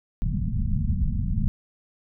pink low-pass noise, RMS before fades -24 dBFS, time 0.22-1.48 s, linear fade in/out 0 ms, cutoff 230 Hz, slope 96 dB/octave, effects none

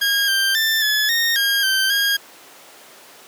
20% pulse tone with pitch steps, 1628 / 1575 / 1778 / 1714 / 1850 / 1620 / 1555 / 1627 Hz, G#6 / G6 / A6 / A6 / A#6 / G#6 / G6 / G#6, -35 / +8 / +18 / -46 / -14 / -43 / -14 / -36 cents, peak -11 dBFS, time 0.01-2.17 s, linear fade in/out 10 ms, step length 270 ms, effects pink hiss -43 dBFS RMS until 3.27 s + high-pass 400 Hz 12 dB/octave

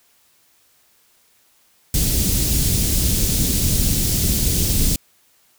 pink band-stop noise, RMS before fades -18 dBFS, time 1.94-4.96 s, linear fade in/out 2 ms, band 230 to 5200 Hz, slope 12 dB/octave, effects white hiss -58 dBFS RMS until 5.58 s

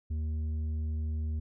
sine tone with tanh clipping, 77.78 Hz, D#2, in tune, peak -31 dBFS, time 0.1-1.4 s, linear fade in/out 10 ms, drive 6 dB, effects none

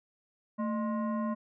sine tone with frequency modulation, 222.1 Hz, A3, 16 cents sharp, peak -29 dBFS, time 0.58-1.35 s, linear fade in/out 20 ms, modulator 832 Hz, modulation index 0.75, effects none

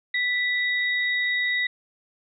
sine tone pair together, 1975.5 / 3771 Hz, B6 / A#7, 0 / +19 cents, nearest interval major seventh, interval 1119 cents, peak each -22 / -30 dBFS, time 0.14-1.67 s, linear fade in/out 5 ms, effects none

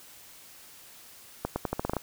accelerating click train, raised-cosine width 1 ms, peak -14 dBFS, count 9, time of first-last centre 1.45-1.967 s, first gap 110 ms, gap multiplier 0.84, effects white hiss -51 dBFS RMS until 2.02 s

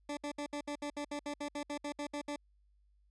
20% pulse tone bursts, 291.1 Hz, D4, 15 cents flat, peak -32 dBFS, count 16, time 0.09-2.361 s, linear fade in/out 5 ms, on 81 ms, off 65 ms, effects added 50 Hz sine -66 dBFS peak until 3.1 s + resampled to 22050 Hz

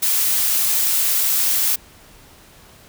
blue noise, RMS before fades -18 dBFS, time 0.02-1.76 s, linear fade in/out 10 ms, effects pink hiss -47 dBFS RMS until 2.88 s

